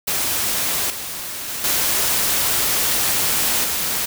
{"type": "noise with level steps", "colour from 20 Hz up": "white", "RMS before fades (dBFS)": [-21, -29, -27, -19, -22], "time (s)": [0.07, 4.06], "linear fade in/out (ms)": 10, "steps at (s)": [0.9, 1.48, 1.64, 3.64], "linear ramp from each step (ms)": 2, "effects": []}